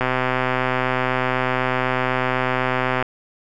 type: click train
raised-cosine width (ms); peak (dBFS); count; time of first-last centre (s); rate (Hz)
0.5; -5; 387; 0.01-3.026; 128
effects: none